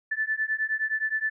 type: beating tone pair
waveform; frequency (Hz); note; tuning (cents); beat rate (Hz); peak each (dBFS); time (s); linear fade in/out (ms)
sine; 1748 / 1757.6; A6 / A6; -12 / -2; 9.6; -28; 0.11-1.3; 10
effects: none